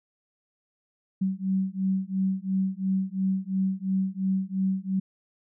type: beating tone pair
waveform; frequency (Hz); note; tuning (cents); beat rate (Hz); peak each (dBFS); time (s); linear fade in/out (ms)
sine; 189.2 / 192.1; F#3 / G3; +39 / -35; 2.9; -27; 1.21-5; 10
effects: none